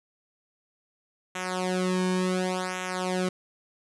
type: tone with flanger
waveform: sawtooth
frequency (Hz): 183.9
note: F#3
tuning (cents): -10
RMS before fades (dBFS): -28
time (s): 1.35-3.29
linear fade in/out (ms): 5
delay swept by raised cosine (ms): 0.21 to 1.51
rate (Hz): 0.69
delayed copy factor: -1
effects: resampled to 24000 Hz